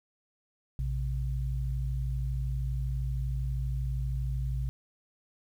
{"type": "tone pair together", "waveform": "sine", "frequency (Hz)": [58.35, 131], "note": ["A#1", "C3"], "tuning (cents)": [2, 2], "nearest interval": "octave + major second", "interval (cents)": 1400, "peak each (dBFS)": [-30, -33], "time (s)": [0.79, 4.69], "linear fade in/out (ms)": 0, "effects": ["10-bit"]}